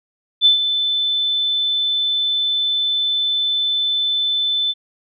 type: tone with ADSR envelope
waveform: sine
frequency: 3520 Hz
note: A7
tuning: in tune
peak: -7 dBFS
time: 0.41-4.74 s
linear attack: 45 ms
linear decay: 120 ms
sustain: -9 dB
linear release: 37 ms
effects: none